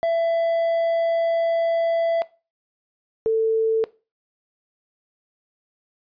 triangle / sine tone pair in turn, 667 / 445.2 Hz, E5 / A4, +20 / +20 cents, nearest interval perfect fifth, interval 700 cents, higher first, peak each -16 dBFS, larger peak neither, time 0.03-2.22 / 3.26-3.84 s, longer first, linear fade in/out 0 ms, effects noise-tail reverb RT60 0.3 s tail -19 dB re dry + resampled to 11025 Hz

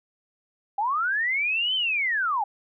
sine linear two-way sweep, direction up then down, 775 to 3119 to 775 Hz, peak -22 dBFS, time 0.78-2.44 s, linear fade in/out 5 ms, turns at 1.75 s, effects none

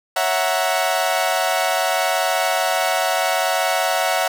sawtooth chord, F# dominant seventh, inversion second, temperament equal, 554.4 / 659.3 / 740 / 932.3 Hz, C#5 / E5 / F#5 / A#5, 0 / 0 / 0 / 0 cents, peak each -22 / -18 / -17 / -23 dBFS, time 0.16-4.28 s, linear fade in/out 5 ms, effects none

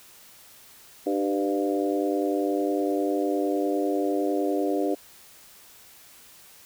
harmonic tone with a mistuned harmonic, 99.9 Hz, G2, 33 cents sharp, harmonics 3 / 4 / 5 / 6 / 7, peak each -26 / -28 / -30 / -32 / -33 dBFS, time 1.06-4.95 s, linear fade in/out 10 ms, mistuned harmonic 4, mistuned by -41 cents, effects white hiss -51 dBFS RMS until 6.65 s

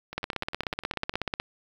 two click trains, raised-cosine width 0.3 ms, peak -23 / -12 dBFS, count 11 / 21, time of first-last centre 0.13-1.139 / 0.18-1.4 s, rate 9.91 / 16.4 Hz, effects 8-bit

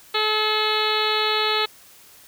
harmonic tone, 430 Hz, A4, 40 cents flat, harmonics 1 / 2 / 3 / 4 / 5 / 6 / 7 / 8 / 9 / 10, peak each -26 / -28 / -26 / -31 / -30 / -30 / -31 / -29 / -27 / -28 dBFS, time 0.14-1.66 s, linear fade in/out 10 ms, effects white hiss -49 dBFS RMS until 2.27 s

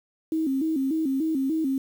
sine tone with vibrato, 292.6 Hz, D4, 6 cents flat, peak -22 dBFS, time 0.32-1.78 s, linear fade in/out 2 ms, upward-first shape square, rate 3.4 Hz, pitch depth 150 cents each way, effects 8-bit

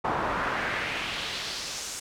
brown noise with band-pass filter sweep, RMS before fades -31 dBFS, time 0.04-2 s, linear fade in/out 10 ms, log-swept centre 900 to 7700 Hz, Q 1.7, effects none

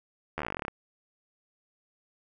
slowing click train, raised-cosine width 0.5 ms, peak -17 dBFS, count 16, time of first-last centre 0.38-0.682 s, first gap 12 ms, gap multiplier 1.07, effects none

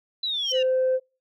sine exponential sweep, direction down, 4027 to 2759 Hz, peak -24 dBFS, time 0.23-0.63 s, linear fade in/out 5 ms
sine tone with exponential growth, 5588 Hz, F8, in tune, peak -22 dBFS, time 0.34-0.52 s, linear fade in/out 1 ms, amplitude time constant 39 ms
sine tone, 517 Hz, C5, 21 cents flat, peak -18 dBFS, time 0.51-1 s, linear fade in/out 50 ms
effects noise-tail reverb RT60 0.3 s tail -25 dB re dry + tanh soft clip ceiling -16 dBFS

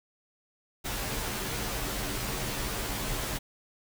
pink noise with comb filter, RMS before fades -33 dBFS, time 0.84-3.39 s, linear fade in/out 20 ms, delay 12 ms, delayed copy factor -0.9, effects none

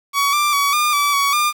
sawtooth tone with pitch steps, 1127 / 1181 / 1132 / 1206 / 1153 / 1126 / 1202 Hz, C#6 / D6 / C#6 / D6 / D6 / C#6 / D6, +28 / +9 / +36 / +46 / -32 / +27 / +40 cents, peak -11 dBFS, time 0.13-1.53 s, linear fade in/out 50 ms, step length 200 ms, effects 7-bit

